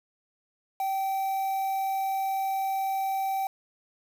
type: tone with quantisation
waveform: triangle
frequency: 774 Hz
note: G5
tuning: 22 cents flat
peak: -24 dBFS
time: 0.8-3.47 s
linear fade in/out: 2 ms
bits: 7
effects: none